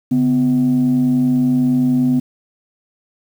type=tone pair together; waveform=sine; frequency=141.26 / 251.7 Hz; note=C#3 / B3; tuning=+33 / +33 cents; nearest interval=minor seventh; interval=1000 cents; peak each=-19 / -11 dBFS; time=0.11-2.2 s; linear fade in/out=10 ms; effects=tanh soft clip ceiling -8 dBFS + 7-bit